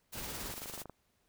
white noise with tremolo, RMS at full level -42 dBFS, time 0.12-0.84 s, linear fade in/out 20 ms, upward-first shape triangle, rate 18 Hz, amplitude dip 65%
pink noise, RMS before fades -44 dBFS, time 0.14-0.53 s, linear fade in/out 20 ms
click train, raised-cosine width 1 ms, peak -32 dBFS, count 12, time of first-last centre 0.46-0.897 s, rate 25.2 Hz
effects pink hiss -75 dBFS RMS until 1.28 s

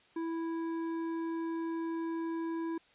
sine tone with hard clipping, 329.6 Hz, E4, in tune, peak -35 dBFS, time 0.16-2.78 s, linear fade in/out 5 ms, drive 9 dB, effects white hiss -64 dBFS RMS until 2.94 s + resampled to 8000 Hz

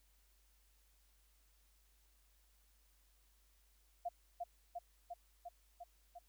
sine tone with echo, 698.5 Hz, F5, in tune, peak -37 dBFS, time 4.05-4.09 s, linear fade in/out 10 ms, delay 350 ms, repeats 6, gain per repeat -2 dB, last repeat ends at 6.19 s, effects added 50 Hz sine -70 dBFS peak until 6.28 s + white hiss -75 dBFS RMS until 6.28 s

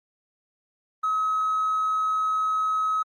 sine tone with hard clipping, 1278 Hz, D#6, 46 cents sharp, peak -22 dBFS, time 1.03-3.03 s, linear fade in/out 10 ms, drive 1 dB, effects Opus 32 kbps

